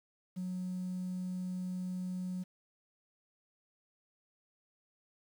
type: tone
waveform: triangle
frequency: 182.9 Hz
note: F#3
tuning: 20 cents flat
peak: -32 dBFS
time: 0.36-2.44 s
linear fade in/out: 20 ms
effects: tanh soft clip ceiling -32 dBFS + 10-bit